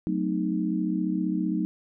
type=chord; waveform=sine; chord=F# diminished seventh; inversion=none; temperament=equal with one note detuned; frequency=185 / 220 / 255.9 / 311.1 Hz; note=F#3 / A3 / C4 / Eb4; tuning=0 / 0 / -38 / 0 cents; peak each=-28 / -31 / -33 / -28 dBFS; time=0.07-1.65 s; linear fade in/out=0 ms; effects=none